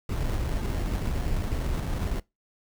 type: noise with sample-and-hold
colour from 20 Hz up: brown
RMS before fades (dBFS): -28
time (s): 0.09-2.2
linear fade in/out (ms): 5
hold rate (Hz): 2450
effects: noise-tail reverb RT60 0.2 s tail -22 dB re dry